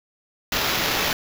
white noise with sample-and-hold, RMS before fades -23 dBFS, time 0.52-1.13 s, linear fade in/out 2 ms, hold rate 8820 Hz, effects none

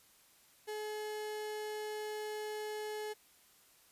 35% pulse tone, 425.7 Hz, G#4, 43 cents sharp, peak -37 dBFS, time 0.67-3.14 s, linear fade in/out 20 ms, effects white hiss -65 dBFS RMS until 3.91 s + resampled to 32000 Hz

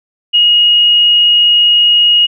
sine tone, 2879 Hz, F#7, 48 cents flat, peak -5 dBFS, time 0.33-2.27 s, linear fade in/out 20 ms, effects none

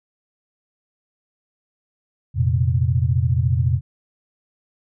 sine chord, F suspended fourth, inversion none, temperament equal, 87.31 / 116.54 / 130.81 Hz, F2 / Bb2 / C3, 0 / 0 / 0 cents, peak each -20 dBFS, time 2.34-3.81 s, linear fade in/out 50 ms, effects none

